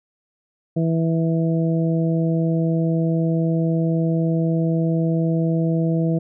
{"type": "harmonic tone", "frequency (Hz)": 163.9, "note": "E3", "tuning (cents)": -10, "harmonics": [1, 2, 3, 4], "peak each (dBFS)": [-18, -24, -28, -30], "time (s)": [0.76, 6.19], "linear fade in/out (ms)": 10, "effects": []}